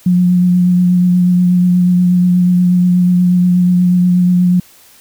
sine tone with vibrato, 179.1 Hz, F3, 44 cents sharp, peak -7 dBFS, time 0.06-4.6 s, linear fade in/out 5 ms, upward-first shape triangle, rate 8.3 Hz, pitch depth 20 cents each way, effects white hiss -44 dBFS RMS until 5 s

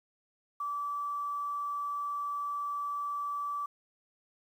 sine tone with quantisation, 1157 Hz, D6, 26 cents flat, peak -32 dBFS, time 0.6-3.66 s, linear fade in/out 5 ms, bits 10, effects none

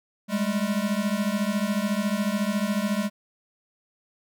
square beating tone pair, 199 / 213 Hz, G3 / G#3, +26 / +44 cents, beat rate 14 Hz, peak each -27 / -27 dBFS, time 0.28-3.1 s, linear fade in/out 50 ms, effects none

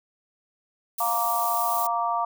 violet noise, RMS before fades -31 dBFS, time 0.98-1.87 s, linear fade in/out 5 ms
sine chord, Bb major, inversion second, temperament just, 699.2 / 932.3 / 1165.4 Hz, F5 / Bb5 / D6, +2 / 0 / -14 cents, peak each -27 dBFS, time 1-2.25 s, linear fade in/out 5 ms
effects none

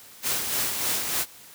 white noise with tremolo, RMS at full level -25 dBFS, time 0.22-1.26 s, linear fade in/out 50 ms, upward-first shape sine, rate 3.3 Hz, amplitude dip 45%, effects white hiss -48 dBFS RMS until 1.54 s + high-pass 60 Hz 12 dB/octave

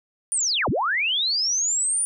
sine linear two-way sweep, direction down then up, 9520 to 69.4 to 9520 Hz, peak -20 dBFS, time 0.32-2.05 s, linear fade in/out 0 ms, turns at 0.69 s, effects none

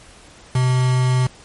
triangle tone with quantisation, 127.3 Hz, C3, 47 cents flat, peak -12 dBFS, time 0.55-1.27 s, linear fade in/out 5 ms, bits 4, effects pink hiss -45 dBFS RMS until 1.44 s + MP3 48 kbps

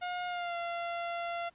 sawtooth tone with pitch glide, 716 to 686.8 Hz, F5 to F5, +43 to -29 cents, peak -30 dBFS, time 0.01-1.5 s, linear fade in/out 20 ms, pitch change -72 cents, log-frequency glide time 0.27-0.56 s, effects pink hiss -67 dBFS RMS until 1.54 s + resampled to 8000 Hz

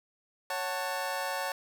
25% pulse chord, F# minor, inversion second, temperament just, 555 / 740 / 888 Hz, C#5 / F#5 / A5, +2 / 0 / +16 cents, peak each -32 / -33 / -32 dBFS, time 0.5-1.52 s, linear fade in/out 2 ms, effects none

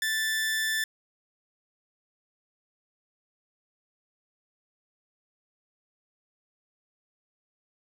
sawtooth tone with amplitude modulation, 1760 Hz, A6, in tune, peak -21 dBFS, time 0.02-0.84 s, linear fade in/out 2 ms, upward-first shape sine, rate 212 Hz, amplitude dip 30%, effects none

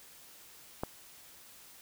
click, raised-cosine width 1 ms, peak -19 dBFS, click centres 0.835 s, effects white hiss -55 dBFS RMS until 1.81 s

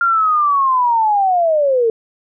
sine linear sweep, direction down, 1400 to 440 Hz, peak -11 dBFS, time 0.01-1.9 s, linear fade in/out 2 ms, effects none

